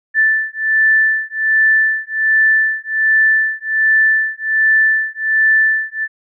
sine beating tone pair, 1760 / 1761.3 Hz, A6 / A6, 0 / +1 cents, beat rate 1.3 Hz, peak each -14 dBFS, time 0.14-6.08 s, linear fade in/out 50 ms, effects none

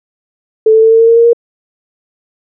sine tone with pitch steps, 438.5 / 442.8 / 447.2 / 451.6 / 456.1 / 460.6 / 465.1 / 469.7 Hz, A4 / A4 / A4 / A4 / A#4 / A#4 / A#4 / A#4, -6 / +11 / +28 / +45 / -38 / -21 / -4 / +13 cents, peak -3 dBFS, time 0.66-1.332 s, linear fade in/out 5 ms, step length 84 ms, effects none

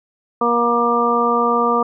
harmonic tone, 237.2 Hz, A#3, 30 cents sharp, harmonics 1 / 2 / 3 / 4 / 5, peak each -22 / -19 / -23 / -22 / -17 dBFS, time 0.41-1.83 s, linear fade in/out 5 ms, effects none

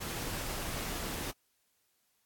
pink noise, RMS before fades -38 dBFS, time 0-1.32 s, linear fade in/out 20 ms, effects white hiss -75 dBFS RMS until 2.25 s + AAC 64 kbps

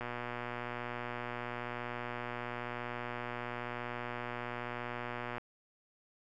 click train, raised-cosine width 0.5 ms, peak -24 dBFS, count 651, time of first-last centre 0.01-5.382 s, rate 121 Hz, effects none

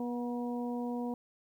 harmonic tone with a mistuned harmonic, 242.3 Hz, B3, 33 cents flat, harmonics 1 / 2 / 3 / 4, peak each -34 / -40 / -44 / -46 dBFS, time 0-1.14 s, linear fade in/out 2 ms, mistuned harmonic 4, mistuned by -18 cents, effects 11-bit

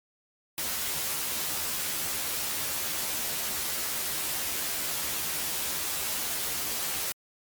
white noise with comb filter, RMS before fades -31 dBFS, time 0.58-7.12 s, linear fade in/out 0 ms, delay 13 ms, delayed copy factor +0.75, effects MP3 96 kbps

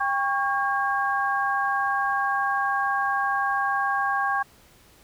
sine tone cluster, 797 / 1109 / 1618 Hz, G5 / C#6 / G#6, +28 / 0 / -46 cents, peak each -26 dBFS, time 0-4.43 s, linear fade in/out 10 ms, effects pink hiss -55 dBFS RMS until 5.03 s

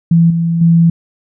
sine tone with level steps, 167.3 Hz, E3, 26 cents sharp, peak -5 / -11 / -5 dBFS, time 0.11-0.9 s, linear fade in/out 5 ms, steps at 0.3 / 0.61 s, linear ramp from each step 5 ms, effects none

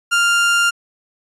30% pulse tone, 1396.9 Hz, F6, in tune, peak -10 dBFS, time 0.11-0.71 s, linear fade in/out 20 ms, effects resampled to 24000 Hz

